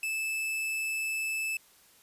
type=tone; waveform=45% pulse; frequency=2625 Hz; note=E7; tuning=8 cents flat; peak=-30 dBFS; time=0.03-1.57 s; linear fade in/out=2 ms; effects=white hiss -60 dBFS RMS until 2.02 s + resampled to 32000 Hz